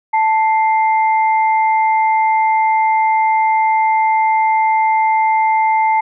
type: tone pair together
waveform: sine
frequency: 880 / 2093 Hz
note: A5 / C7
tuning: 0 / 0 cents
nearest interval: octave + minor third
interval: 1500 cents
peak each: -11 / -21 dBFS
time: 0.13-6.01 s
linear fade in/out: 10 ms
effects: none